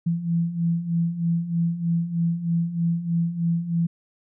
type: beating tone pair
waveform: sine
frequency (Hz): 166.5 / 169.7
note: E3 / F3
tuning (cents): +18 / -49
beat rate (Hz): 3.2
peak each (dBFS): -27 / -22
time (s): 0.06-3.87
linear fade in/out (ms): 10
effects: none

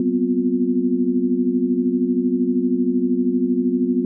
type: tone cluster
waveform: sine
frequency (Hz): 189.5 / 241.2 / 254 / 354.5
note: F#3 / B3 / B3 / F4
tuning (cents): +42 / -41 / +49 / +26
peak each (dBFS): -27 / -21 / -19 / -24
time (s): 0-4.05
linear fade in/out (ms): 2
effects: none

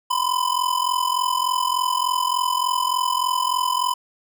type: ring-modulated tone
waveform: square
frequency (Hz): 1007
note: B5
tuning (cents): +33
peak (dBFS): -17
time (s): 0.1-3.94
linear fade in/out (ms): 10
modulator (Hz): 21.7
effects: none

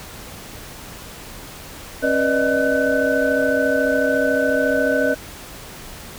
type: tone cluster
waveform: sine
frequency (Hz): 271.3 / 488.2 / 592 / 626 / 1506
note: C#4 / B4 / D5 / D#5 / F#6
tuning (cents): -37 / -20 / +14 / +10 / +30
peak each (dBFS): -22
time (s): 2.02-5.15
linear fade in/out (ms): 20
effects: pink hiss -37 dBFS RMS until 6.18 s

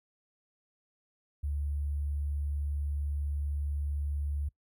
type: tone with sample-and-hold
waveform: sine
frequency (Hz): 72.2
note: D2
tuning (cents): -29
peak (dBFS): -30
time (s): 1.43-4.49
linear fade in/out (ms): 10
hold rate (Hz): 11025
effects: noise-tail reverb RT60 0.1 s tail -22 dB re dry

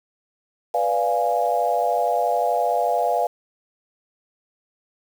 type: chord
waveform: sine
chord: B diminished seventh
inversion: none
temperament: equal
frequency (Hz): 493.9 / 587.3 / 698.5 / 830.6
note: B4 / D5 / F5 / Ab5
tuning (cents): 0 / 0 / 0 / 0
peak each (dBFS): -25 / -25 / -21 / -25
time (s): 0.74-3.27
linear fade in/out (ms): 5
effects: 7-bit

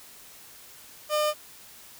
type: tone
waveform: 30% pulse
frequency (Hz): 604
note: D5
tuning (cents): +48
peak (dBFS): -20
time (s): 1.09-1.34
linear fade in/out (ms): 50
effects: white hiss -49 dBFS RMS until 1.99 s

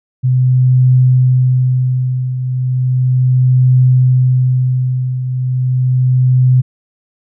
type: tone with tremolo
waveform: sine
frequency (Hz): 127.6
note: C3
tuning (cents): -43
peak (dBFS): -5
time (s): 0.23-6.62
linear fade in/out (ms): 20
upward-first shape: triangle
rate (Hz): 0.35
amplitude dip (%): 70
effects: none

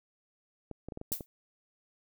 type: clicks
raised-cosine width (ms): 2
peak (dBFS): -27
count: 7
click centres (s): 0.713 / 0.886 / 0.922 / 0.974 / 1.014 / 1.119 / 1.208
type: noise with exponential decay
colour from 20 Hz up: violet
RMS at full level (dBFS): -29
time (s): 1.12-1.26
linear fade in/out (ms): 0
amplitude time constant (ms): 29
effects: none

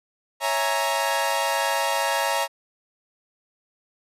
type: chord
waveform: sawtooth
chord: A# half-diminished seventh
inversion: first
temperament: equal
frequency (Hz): 554.4 / 659.3 / 830.6 / 932.3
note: C#5 / E5 / G#5 / A#5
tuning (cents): 0 / 0 / 0 / 0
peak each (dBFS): -24 / -25 / -25 / -21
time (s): 0.4-2.48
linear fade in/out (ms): 50
effects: resampled to 32000 Hz

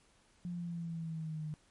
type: linear sweep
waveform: sine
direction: down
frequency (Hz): 176.6 to 152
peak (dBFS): -37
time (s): 0.45-1.54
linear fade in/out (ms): 0
effects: pink hiss -68 dBFS RMS until 1.7 s + MP3 48 kbps

